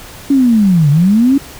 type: linear two-way sweep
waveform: sine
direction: down then up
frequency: 284.5 to 138.59 to 284.5 Hz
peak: -6 dBFS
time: 0.3-1.38 s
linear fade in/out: 5 ms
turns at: 0.9 s
effects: pink hiss -33 dBFS RMS until 1.59 s